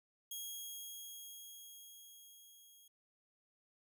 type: tone with level ramp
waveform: 10% pulse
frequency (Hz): 3282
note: G#7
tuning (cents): -21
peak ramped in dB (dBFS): -34 to -53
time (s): 0.31-2.88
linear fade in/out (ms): 5
effects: none